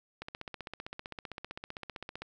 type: click train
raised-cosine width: 0.3 ms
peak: -24 dBFS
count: 32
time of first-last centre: 0.22-2.22 s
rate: 15.5 Hz
effects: none